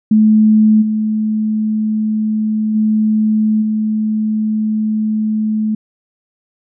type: tone with level steps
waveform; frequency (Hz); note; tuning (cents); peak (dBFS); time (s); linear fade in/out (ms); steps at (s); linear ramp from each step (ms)
sine; 215.9; A3; -33; -6 / -13 / -10 / -13; 0.11-5.75; 5; 0.81 / 2.74 / 3.61; 20
effects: none